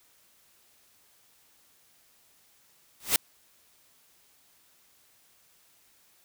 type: noise with exponential growth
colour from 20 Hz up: white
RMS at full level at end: -18 dBFS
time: 3-3.16 s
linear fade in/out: 2 ms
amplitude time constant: 34 ms
effects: white hiss -63 dBFS RMS until 6.24 s